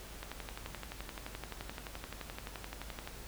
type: click train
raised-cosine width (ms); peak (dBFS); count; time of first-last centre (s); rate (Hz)
0.3; -25; 34; 0.23-3.075; 11.6
effects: added 50 Hz sine -50 dBFS peak until 3.27 s + pink hiss -50 dBFS RMS until 3.27 s